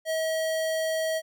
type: tone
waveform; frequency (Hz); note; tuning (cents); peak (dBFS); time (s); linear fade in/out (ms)
square; 640; D#5; +49; -26; 0.05-1.22; 50
effects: none